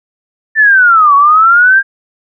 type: linear two-way sweep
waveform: sine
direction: down then up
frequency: 1791 to 1108.7 to 1613 Hz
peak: -3 dBFS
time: 0.55-1.83 s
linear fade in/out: 50 ms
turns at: 1.15 s
effects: none